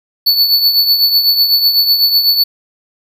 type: tone with tremolo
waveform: square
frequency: 4457 Hz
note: C#8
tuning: 9 cents sharp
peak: -6 dBFS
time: 0.26-2.44 s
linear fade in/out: 10 ms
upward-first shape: triangle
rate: 8 Hz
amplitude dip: 65%
effects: 8-bit